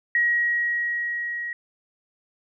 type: tone with level ramp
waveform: sine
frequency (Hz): 1900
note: A#6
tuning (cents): +33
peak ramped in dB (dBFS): -17 to -28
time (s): 0.15-1.53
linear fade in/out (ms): 2
effects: none